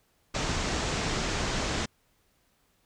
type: low-pass noise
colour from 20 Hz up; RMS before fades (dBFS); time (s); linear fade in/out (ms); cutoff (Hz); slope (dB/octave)
pink; -30; 0.34-1.86; 10; 7600; 48
effects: pink hiss -69 dBFS RMS until 2.85 s